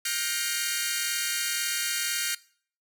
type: tone cluster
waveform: 10% pulse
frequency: 1416 / 1568 / 1876 / 2153 / 2374 Hz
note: F6 / G6 / A#6 / C7 / D7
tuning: +23 / 0 / +11 / +49 / +18 cents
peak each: -25 dBFS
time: 0.05-2.35 s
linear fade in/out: 5 ms
effects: noise-tail reverb RT60 0.5 s tail -21 dB re dry